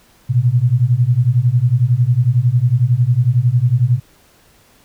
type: beating tone pair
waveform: sine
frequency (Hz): 116.6 / 127.6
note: A#2 / C3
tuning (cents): +1 / -43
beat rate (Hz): 11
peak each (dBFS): -14 / -13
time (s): 0.29-4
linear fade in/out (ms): 20
effects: pink hiss -51 dBFS RMS until 4.84 s